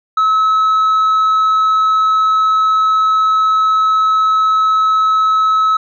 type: tone with tanh clipping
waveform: triangle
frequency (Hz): 1292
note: E6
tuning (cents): -35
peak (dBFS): -10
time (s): 0.17-5.77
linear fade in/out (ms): 5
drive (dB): 7
effects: none